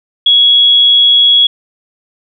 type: tone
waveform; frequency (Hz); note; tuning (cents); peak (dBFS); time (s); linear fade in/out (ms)
sine; 3341; G#7; +10; -4; 0.26-1.47; 5
effects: none